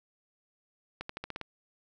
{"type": "accelerating click train", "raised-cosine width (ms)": 0.3, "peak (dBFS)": -21, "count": 7, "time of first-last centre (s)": [1.01, 1.413], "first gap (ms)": 84, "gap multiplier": 0.91, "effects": []}